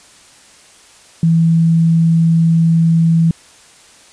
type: tone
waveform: sine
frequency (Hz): 164.81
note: E3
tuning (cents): 0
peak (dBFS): -8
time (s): 1.23-3.31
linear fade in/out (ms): 2
effects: white hiss -44 dBFS RMS until 4.12 s + resampled to 22050 Hz